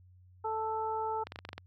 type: harmonic tone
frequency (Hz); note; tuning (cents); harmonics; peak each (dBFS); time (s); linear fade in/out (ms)
440; A4; 0; 1 / 2 / 3; -37 / -33 / -41; 0.44-1.24; 10
type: clicks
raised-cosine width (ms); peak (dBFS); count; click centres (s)
0.3; -25; 8; 1.27 / 1.321 / 1.359 / 1.389 / 1.451 / 1.49 / 1.531 / 1.58
effects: added 91 Hz sine -56 dBFS peak until 1.66 s